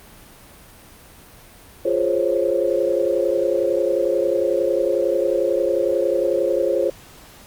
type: chord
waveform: sine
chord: Db major seventh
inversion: first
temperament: equal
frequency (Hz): 349.2 / 415.3 / 523.3 / 554.4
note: F4 / Ab4 / C5 / Db5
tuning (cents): 0 / 0 / 0 / 0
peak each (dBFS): -23 / -24 / -21 / -22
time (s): 1.85-6.9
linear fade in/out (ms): 5
effects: pink hiss -45 dBFS RMS until 7.46 s + Opus 32 kbps

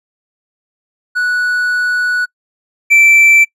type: tone pair in turn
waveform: triangle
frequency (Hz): 1474 / 2333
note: F#6 / D7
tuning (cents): -7 / -12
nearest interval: minor sixth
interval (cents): 795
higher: second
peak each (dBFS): -10 / -3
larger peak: second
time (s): 1.15-2.26 / 2.9-3.45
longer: first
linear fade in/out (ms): 20
effects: noise-tail reverb RT60 0.1 s tail -26 dB re dry + resampled to 32000 Hz

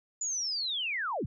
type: linear sweep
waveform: sine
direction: down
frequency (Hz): 7040 to 56.7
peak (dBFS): -30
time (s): 0.21-1.26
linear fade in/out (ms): 5
effects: none

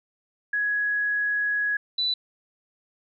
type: tone pair in turn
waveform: sine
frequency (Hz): 1672 / 3977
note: G#6 / B7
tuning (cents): +11 / +11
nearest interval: octave + minor third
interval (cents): 1500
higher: second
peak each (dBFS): -22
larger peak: neither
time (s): 0.53-1.77 / 1.98-2.14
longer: first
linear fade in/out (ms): 5
effects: none

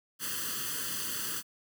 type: noise with comb filter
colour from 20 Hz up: white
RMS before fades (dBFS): -35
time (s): 0.19-1.43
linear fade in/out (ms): 50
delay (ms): 0.65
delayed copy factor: +0.9
effects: high-pass 100 Hz 12 dB/octave

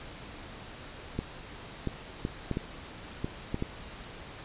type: clicks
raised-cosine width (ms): 3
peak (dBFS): -17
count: 8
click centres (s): 1.19 / 1.873 / 2.251 / 2.513 / 2.571 / 3.245 / 3.544 / 3.624
effects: pink hiss -45 dBFS RMS until 4.44 s + resampled to 8000 Hz

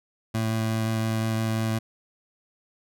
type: tone with vibrato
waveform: 25% pulse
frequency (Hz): 111.5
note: A2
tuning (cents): +23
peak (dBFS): -20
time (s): 0.34-1.79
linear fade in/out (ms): 10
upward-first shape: sine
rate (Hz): 5.7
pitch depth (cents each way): 8
effects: none

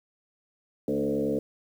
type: tone with frequency modulation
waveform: sine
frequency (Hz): 368.2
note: F#4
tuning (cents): -8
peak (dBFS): -24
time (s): 0.88-1.39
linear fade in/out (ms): 2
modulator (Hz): 69.6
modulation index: 2.5
effects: 9-bit

